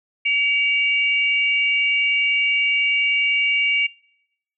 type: tone pair together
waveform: sine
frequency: 2275 / 2791 Hz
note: C#7 / F7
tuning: +44 / -2 cents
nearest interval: major third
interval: 354 cents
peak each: -18 / -22 dBFS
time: 0.25-3.87 s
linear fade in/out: 10 ms
effects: noise-tail reverb RT60 0.8 s tail -23 dB re dry